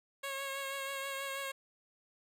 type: tone with vibrato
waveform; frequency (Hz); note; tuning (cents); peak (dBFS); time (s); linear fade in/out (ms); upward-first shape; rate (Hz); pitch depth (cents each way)
10% pulse; 547; C#5; -23; -29; 0.23-1.52; 10; triangle; 6.2; 27
effects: none